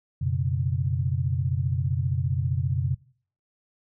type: chord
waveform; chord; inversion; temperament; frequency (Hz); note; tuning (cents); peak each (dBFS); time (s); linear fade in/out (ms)
sine; F# suspended fourth; none; equal with one note detuned; 90.54 / 123.47 / 138.59; F#2 / B2 / C#3; -37 / 0 / 0; -27; 0.21-2.95; 10
effects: noise-tail reverb RT60 0.5 s tail -21 dB re dry